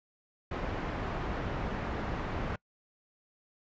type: low-pass noise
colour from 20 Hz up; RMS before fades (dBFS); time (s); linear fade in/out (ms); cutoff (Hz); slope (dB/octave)
pink; -35; 0.51-2.56; 5; 1700; 12
effects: noise-tail reverb RT60 0.1 s tail -25 dB re dry + resampled to 16000 Hz